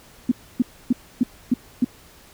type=tone bursts; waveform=sine; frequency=246.7 Hz; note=B3; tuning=2 cents flat; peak=-13 dBFS; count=6; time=0.29-1.846 s; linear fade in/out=5 ms; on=26 ms; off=280 ms; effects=pink hiss -49 dBFS RMS until 2.33 s